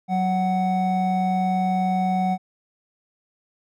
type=tone pair together; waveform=triangle; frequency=185.9 / 743.6 Hz; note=F#3 / F#5; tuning=+8 / +8 cents; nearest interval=2 octaves; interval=2400 cents; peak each=-20 dBFS; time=0.08-2.38 s; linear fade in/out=50 ms; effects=none